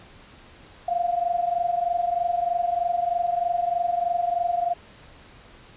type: tone pair together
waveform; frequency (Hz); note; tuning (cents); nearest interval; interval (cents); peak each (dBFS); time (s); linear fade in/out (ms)
sine; 693 / 716.2; F5 / F5; -14 / +43; minor second; 57; -23 / -26; 0.88-4.74; 5
effects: pink hiss -49 dBFS RMS until 5.76 s + resampled to 8000 Hz